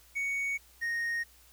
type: tone pair in turn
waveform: triangle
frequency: 2230 / 1860.6 Hz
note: C#7 / A#6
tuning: +10 / -4 cents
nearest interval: minor third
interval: 314 cents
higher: first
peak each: -28 dBFS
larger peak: neither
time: 0.15-0.58 / 0.81-1.24 s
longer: neither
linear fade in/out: 20 ms
effects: added 60 Hz sine -62 dBFS peak until 1.52 s + white hiss -60 dBFS RMS until 1.52 s